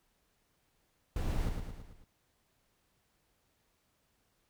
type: noise with echo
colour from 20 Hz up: brown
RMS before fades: -33 dBFS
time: 1.16-1.49 s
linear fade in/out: 2 ms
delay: 110 ms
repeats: 5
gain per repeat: -5 dB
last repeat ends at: 2.04 s
effects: pink hiss -75 dBFS RMS until 4.49 s